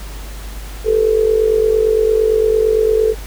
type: tone with amplitude modulation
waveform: sine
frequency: 440 Hz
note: A4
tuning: in tune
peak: -7 dBFS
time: 0.84-3.15 s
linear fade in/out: 50 ms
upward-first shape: sine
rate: 48.8 Hz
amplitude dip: 75%
effects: added 50 Hz sine -27 dBFS peak until 3.26 s + pink hiss -36 dBFS RMS until 3.26 s